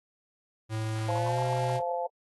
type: tone with pitch glide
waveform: square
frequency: 110 to 124.91 Hz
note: A2 to B2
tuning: 0 to +20 cents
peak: -30 dBFS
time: 0.69-1.81 s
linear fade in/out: 50 ms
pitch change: +220 cents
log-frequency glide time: 1.12-1.4 s
type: harmonic tone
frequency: 173.2 Hz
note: F3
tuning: 14 cents flat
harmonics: 3 / 4 / 5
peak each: -32 / -33 / -34 dBFS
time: 1.08-2.07 s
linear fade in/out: 10 ms
effects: AAC 32 kbps